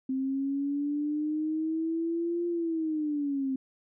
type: linear two-way sweep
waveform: sine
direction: up then down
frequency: 261.6 to 346.9 to 261.6 Hz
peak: -27 dBFS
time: 0.09-3.56 s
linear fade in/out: 5 ms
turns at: 2.47 s
effects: none